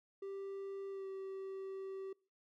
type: tone with pitch glide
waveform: triangle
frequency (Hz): 392.2 to 385.5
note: G4 to G4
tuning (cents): +1 to -29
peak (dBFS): -40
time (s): 0.22-2.13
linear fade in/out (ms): 5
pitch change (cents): -30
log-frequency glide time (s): 0.9-1.07
effects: noise-tail reverb RT60 0.4 s tail -25 dB re dry